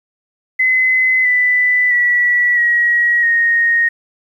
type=tone with pitch steps; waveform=sine; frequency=2034 / 1989.8 / 1946.6 / 1904.4 / 1863 Hz; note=C7 / B6 / B6 / A#6 / A#6; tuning=-50 / +12 / -26 / +37 / -2 cents; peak=-10 dBFS; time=0.59-3.89 s; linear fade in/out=10 ms; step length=660 ms; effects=8-bit